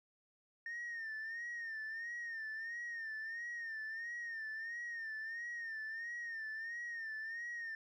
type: tone with vibrato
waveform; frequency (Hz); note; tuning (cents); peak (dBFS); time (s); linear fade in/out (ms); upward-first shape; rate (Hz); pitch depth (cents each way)
sine; 1827; A#6; -35; -39; 0.66-7.75; 2; sine; 1.5; 74
effects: tanh soft clip ceiling -39 dBFS + 13-bit